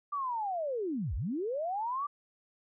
sine linear two-way sweep, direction down then up, 1186 to 45.62 to 1186 Hz, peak -31 dBFS, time 0.12-2.07 s, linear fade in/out 10 ms, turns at 1.15 s, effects none

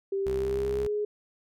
sine tone with pitch glide, 392 to 417.7 Hz, G4 to G#4, 0 to +10 cents, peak -26 dBFS, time 0.12-1.05 s, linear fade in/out 5 ms, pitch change +110 cents, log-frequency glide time 0.34-0.87 s
sawtooth tone with vibrato, 65.41 Hz, C2, in tune, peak -31 dBFS, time 0.26-0.87 s, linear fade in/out 0 ms, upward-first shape triangle, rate 15 Hz, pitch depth 99 cents each way
effects none

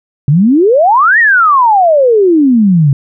sine exponential two-way sweep, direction up then down, 132.8 to 1927 to 132.8 Hz, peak -4 dBFS, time 0.28-2.93 s, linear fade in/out 2 ms, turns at 1.19 s, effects none

